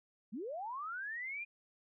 sine linear sweep, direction up, 179.8 to 2451 Hz, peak -39 dBFS, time 0.32-1.45 s, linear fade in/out 20 ms, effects none

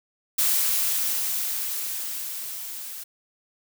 blue noise with level ramp, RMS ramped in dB -21 to -37 dBFS, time 0.38-3.04 s, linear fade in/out 10 ms, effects none

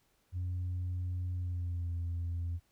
sine tone with pitch glide, 90 to 85.59 Hz, F#2 to F2, -47 to -34 cents, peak -31 dBFS, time 0.32-2.6 s, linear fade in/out 50 ms, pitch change -87 cents, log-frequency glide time 1.34-1.94 s, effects tanh soft clip ceiling -31 dBFS + pink hiss -73 dBFS RMS until 2.71 s

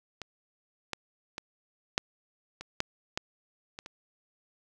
clicks, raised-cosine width 0.2 ms, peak -21 / -15 / -19 / -8 / -23 / -10 / -13 / -23 / -26 dBFS, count 9, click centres 0.217 / 0.933 / 1.381 / 1.979 / 2.61 / 2.804 / 3.175 / 3.789 / 3.861 s, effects none

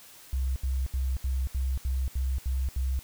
sine tone bursts, 65.41 Hz, C2, in tune, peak -25 dBFS, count 9, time 0.33-2.992 s, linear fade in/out 0 ms, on 230 ms, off 74 ms, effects white hiss -51 dBFS RMS until 3.03 s

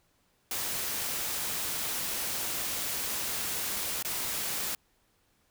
white noise with dropouts, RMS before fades -33 dBFS, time 0.51-4.75 s, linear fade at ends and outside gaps 2 ms, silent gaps 4.026-4.048 s, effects pink hiss -70 dBFS RMS until 5.5 s

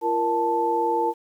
sine tone cluster, 341.8 / 468.8 / 879 Hz, F4 / A#4 / A5, -37 / +10 / -2 cents, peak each -27 / -25 / -22 dBFS, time 0.01-1.14 s, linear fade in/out 50 ms, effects 9-bit

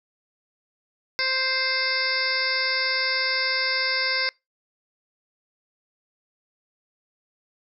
harmonic tone, 523.3 Hz, C5, in tune, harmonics 1 / 2 / 3 / 4 / 5 / 7 / 8 / 9 / 10, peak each -34 / -35 / -29 / -26 / -37 / -37 / -36 / -28 / -29 dBFS, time 1.19-4.29 s, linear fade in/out 0 ms, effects noise-tail reverb RT60 0.2 s tail -24 dB re dry

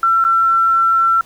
sine tone with dropouts, 1348 Hz, E6, 38 cents sharp, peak -10 dBFS, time 0.03-1.21 s, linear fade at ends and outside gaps 2 ms, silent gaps 0.241-0.249 s, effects pink hiss -46 dBFS RMS until 1.25 s

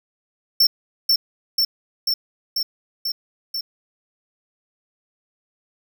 square tone with echo, 5410 Hz, E8, 44 cents sharp, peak -12 dBFS, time 0.6-0.67 s, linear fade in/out 5 ms, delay 490 ms, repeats 6, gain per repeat -2 dB, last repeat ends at 3.61 s, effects none

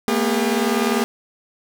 sawtooth tone cluster, 221.7 / 241.9 / 403.6 Hz, A3 / B3 / G#4, +13 / -36 / -49 cents, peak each -18 dBFS, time 0.08-1.04 s, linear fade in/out 0 ms, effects none

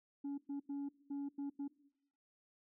sine tone bursts at uneven times, 281.7 Hz, C#4, 28 cents sharp, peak -36 dBFS, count 6, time 0.24-0.38 / 0.49-0.6 / 0.69-0.89 / 1.1-1.29 / 1.38-1.5 / 1.59-1.68 s, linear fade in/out 10 ms, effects noise-tail reverb RT60 0.8 s tail -21 dB re dry + tanh soft clip ceiling -38 dBFS

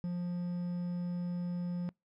triangle tone with quantisation, 176.1 Hz, F3, 15 cents sharp, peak -31 dBFS, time 0.04-1.89 s, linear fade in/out 0 ms, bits 9, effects noise-tail reverb RT60 0.2 s tail -26 dB re dry + low-pass 3000 Hz 12 dB/octave

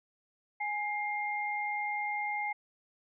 sine tone pair together, 830.6 / 2115 Hz, G#5 / C7, 0 / +18 cents, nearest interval octave + major third, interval 1618 cents, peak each -34 / -34 dBFS, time 0.6-2.53 s, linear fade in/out 10 ms, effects none

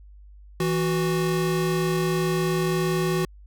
square tone pair together, 164.23 / 369.7 Hz, E3 / F#4, -6 / -1 cents, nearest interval octave + major second, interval 1405 cents, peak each -25 dBFS, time 0.6-3.25 s, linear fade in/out 2 ms, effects added 50 Hz sine -44 dBFS peak until 3.46 s

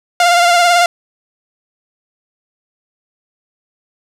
sawtooth tone with vibrato, 698.5 Hz, F5, in tune, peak -4 dBFS, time 0.2-0.86 s, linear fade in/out 2 ms, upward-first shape sine, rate 18 Hz, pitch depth 34 cents each way, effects low-pass 9000 Hz 12 dB/octave + 7-bit

